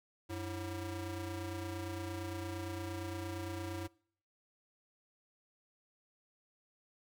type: ring-modulated tone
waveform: 35% pulse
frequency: 213.3 Hz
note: G#3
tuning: 46 cents sharp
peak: -34 dBFS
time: 0.29-3.88 s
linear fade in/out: 20 ms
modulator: 121 Hz
effects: noise-tail reverb RT60 0.6 s tail -25 dB re dry